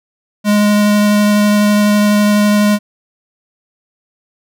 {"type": "tone with vibrato", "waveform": "square", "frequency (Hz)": 207.7, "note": "G#3", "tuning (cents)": 0, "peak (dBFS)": -9, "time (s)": [0.44, 2.79], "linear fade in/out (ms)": 50, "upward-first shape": "triangle", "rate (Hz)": 12, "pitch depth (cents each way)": 10, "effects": []}